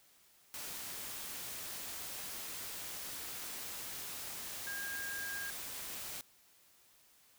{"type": "tone in noise", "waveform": "sine", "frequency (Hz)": 1617, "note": "G#6", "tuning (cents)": -47, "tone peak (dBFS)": -40, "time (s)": [4.67, 5.5], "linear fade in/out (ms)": 0, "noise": "white", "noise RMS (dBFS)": -44, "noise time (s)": [0.54, 6.21], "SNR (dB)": 1, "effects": ["white hiss -66 dBFS RMS until 7.38 s"]}